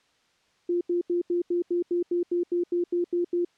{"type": "tone bursts", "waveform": "sine", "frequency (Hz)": 349.2, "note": "F4", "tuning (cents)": 0, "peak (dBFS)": -22, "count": 14, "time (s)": [0.69, 3.449], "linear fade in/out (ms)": 5, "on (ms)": 120, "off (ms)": 83, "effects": ["white hiss -66 dBFS RMS until 3.57 s", "low-pass 5000 Hz 12 dB/octave"]}